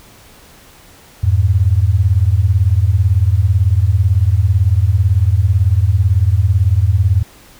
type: beating tone pair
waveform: sine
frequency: 85.8 / 103.8 Hz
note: F2 / G#2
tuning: -30 / 0 cents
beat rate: 18 Hz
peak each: -12 dBFS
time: 1.23-7.23 s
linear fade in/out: 10 ms
effects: pink hiss -43 dBFS RMS until 7.59 s